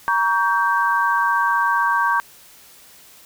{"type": "chord", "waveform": "sine", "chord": "G diminished", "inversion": "first", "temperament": "just", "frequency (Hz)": [940.8, 1128.9, 1568], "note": ["Bb5", "Db6", "G6"], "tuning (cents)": [16, 31, 0], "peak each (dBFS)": -20, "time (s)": [0.08, 2.2], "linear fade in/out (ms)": 0, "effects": ["white hiss -47 dBFS RMS until 3.25 s"]}